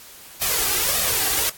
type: noise with flanger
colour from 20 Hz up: white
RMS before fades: -21 dBFS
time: 0.41-1.5 s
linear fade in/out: 10 ms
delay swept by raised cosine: 1.6 to 2.58 ms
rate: 1.7 Hz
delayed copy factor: +0.6
effects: white hiss -43 dBFS RMS until 1.57 s + AAC 64 kbps